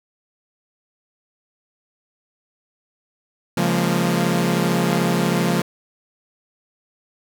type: chord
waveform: sawtooth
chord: Bb minor seventh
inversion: first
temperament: equal with one note detuned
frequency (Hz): 138.59 / 174.61 / 207.7 / 230.5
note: Db3 / F3 / Ab3 / Bb3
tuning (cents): 0 / 0 / 0 / -19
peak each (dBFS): -21 / -16 / -21 / -20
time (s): 3.57-5.62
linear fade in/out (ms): 5
effects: none